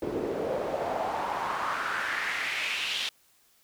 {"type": "noise with band-pass filter sweep", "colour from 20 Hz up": "pink", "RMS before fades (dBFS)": -31, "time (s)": [0.02, 3.09], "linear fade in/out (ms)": 2, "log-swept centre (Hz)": [350, 3400], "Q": 3.2, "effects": ["white hiss -64 dBFS RMS until 3.63 s"]}